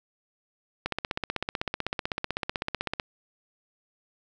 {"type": "click train", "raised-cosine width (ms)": 0.3, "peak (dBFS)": -12, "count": 35, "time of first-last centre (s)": [0.86, 2.998], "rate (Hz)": 15.9, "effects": []}